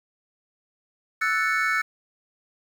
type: chord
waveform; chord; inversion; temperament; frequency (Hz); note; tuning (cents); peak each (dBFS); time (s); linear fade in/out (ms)
triangle; F# minor seventh; third; equal; 1318.5 / 1480 / 1760 / 2217; E6 / F#6 / A6 / C#7; 0 / 0 / 0 / 0; -25; 1.21-1.82; 10
effects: 8-bit